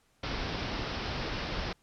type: low-pass noise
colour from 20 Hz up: pink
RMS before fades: -35 dBFS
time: 0.23-1.73 s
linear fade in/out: 5 ms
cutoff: 5500 Hz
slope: 96 dB/octave
effects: pink hiss -69 dBFS RMS until 1.82 s + low-pass 11000 Hz 12 dB/octave